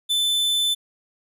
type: tone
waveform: 45% pulse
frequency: 3520 Hz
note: A7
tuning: in tune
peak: -19 dBFS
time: 0.09-0.75 s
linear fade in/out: 20 ms
effects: resampled to 32000 Hz